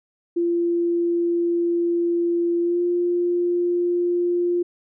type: tone with pitch glide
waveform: sine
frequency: 343.2 to 350.4 Hz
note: F4 to F4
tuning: -30 to +6 cents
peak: -18 dBFS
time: 0.36-4.63 s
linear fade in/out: 10 ms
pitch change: +36 cents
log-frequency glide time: 2.61-2.81 s
effects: none